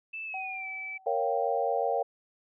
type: tone with pitch glide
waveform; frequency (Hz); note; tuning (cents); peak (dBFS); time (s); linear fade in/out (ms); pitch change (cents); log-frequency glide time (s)
sine; 2637 to 2309; E7 to D7; 0 to -30; -35; 0.13-0.98; 10; -230; 0.25-0.67
type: tone with exponential decay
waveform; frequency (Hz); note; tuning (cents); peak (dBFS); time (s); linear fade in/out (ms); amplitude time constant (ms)
sine; 760; F#5; +46; -34; 0.34-1.68; 2; 290
type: chord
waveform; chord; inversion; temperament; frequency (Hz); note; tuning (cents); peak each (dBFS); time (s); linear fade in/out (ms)
sine; G half-diminished seventh; first; equal; 466.2 / 554.4 / 698.5 / 784; Bb4 / Db5 / F5 / G5; 0 / 0 / 0 / 0; -31; 1.06-2.03; 10
effects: none